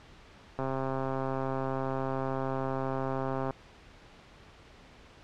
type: click train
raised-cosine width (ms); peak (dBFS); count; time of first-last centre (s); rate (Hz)
1; -19; 389; 0.59-3.507; 133
effects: pink hiss -54 dBFS RMS until 5.23 s + low-pass 4000 Hz 12 dB/octave